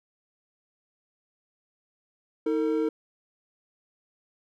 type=tone pair together; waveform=triangle; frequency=317.2 / 452.6 Hz; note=D#4 / A4; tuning=+33 / +49 cents; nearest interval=tritone; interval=616 cents; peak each=-24 dBFS; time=2.46-2.89 s; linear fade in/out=5 ms; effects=none